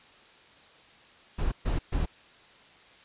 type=noise bursts; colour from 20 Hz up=brown; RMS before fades=-27 dBFS; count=3; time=1.38-2.06 s; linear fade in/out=10 ms; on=140 ms; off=130 ms; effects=white hiss -55 dBFS RMS until 3.04 s + resampled to 8000 Hz